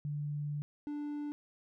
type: tone pair in turn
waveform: sine / triangle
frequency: 146.9 / 293.8 Hz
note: D3 / D4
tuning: +1 / +1 cents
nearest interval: octave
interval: 1200 cents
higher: second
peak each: -34 / -34 dBFS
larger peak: neither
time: 0.05-0.62 / 0.87-1.32 s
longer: first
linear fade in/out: 0 ms
effects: none